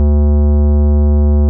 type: tone with tanh clipping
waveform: sine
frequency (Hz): 73.42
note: D2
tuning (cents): 0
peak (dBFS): -9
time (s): 0-1.49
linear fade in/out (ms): 0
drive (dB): 16
effects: none